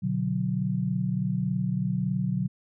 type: chord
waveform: sine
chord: B minor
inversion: none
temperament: equal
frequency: 123.47 / 146.83 / 185 Hz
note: B2 / D3 / F#3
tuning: 0 / 0 / 0 cents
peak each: -30 / -30 / -27 dBFS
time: 0.02-2.48 s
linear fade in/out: 20 ms
effects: none